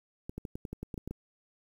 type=clicks; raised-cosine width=3 ms; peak=-25 dBFS; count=11; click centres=0.295 / 0.38 / 0.452 / 0.555 / 0.652 / 0.73 / 0.83 / 0.942 / 0.978 / 1.076 / 1.11 s; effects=9-bit